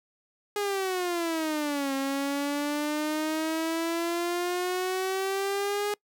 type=exponential two-way sweep; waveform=sawtooth; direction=down then up; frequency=415.3 to 270 to 415.3 Hz; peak=-23 dBFS; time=0.56-5.94 s; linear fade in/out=2 ms; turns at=1.94 s; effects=noise-tail reverb RT60 0.1 s tail -25 dB re dry